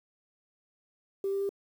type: tone with pitch steps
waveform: sine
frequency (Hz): 392 / 394.5 / 397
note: G4 / G4 / G4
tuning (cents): 0 / +11 / +22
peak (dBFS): -27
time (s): 1.24-1.492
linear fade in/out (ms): 2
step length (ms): 84
effects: tanh soft clip ceiling -23 dBFS + 9-bit